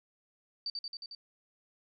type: tone with echo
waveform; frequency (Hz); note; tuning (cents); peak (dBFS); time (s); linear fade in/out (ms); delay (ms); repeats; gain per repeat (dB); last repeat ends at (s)
sine; 4620; D8; -29; -33; 0.66-0.7; 2; 90; 5; -2; 1.15
effects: none